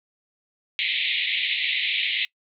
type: band-pass noise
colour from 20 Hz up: pink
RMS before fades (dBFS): -25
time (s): 0.79-2.25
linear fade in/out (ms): 0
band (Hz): 2000 to 3900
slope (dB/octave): 96
effects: noise-tail reverb RT60 0.1 s tail -23 dB re dry